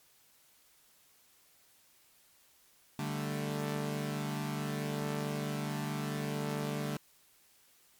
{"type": "chord", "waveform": "sawtooth", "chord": "D suspended fourth", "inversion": "none", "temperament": "equal with one note detuned", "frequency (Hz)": [146.83, 196, 220.6], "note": ["D3", "G3", "A3"], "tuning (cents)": [0, 0, 5], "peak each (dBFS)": [-32, -37, -35], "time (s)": [2.99, 6.97], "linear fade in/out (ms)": 2, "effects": ["white hiss -65 dBFS RMS until 7.99 s", "MP3 96 kbps"]}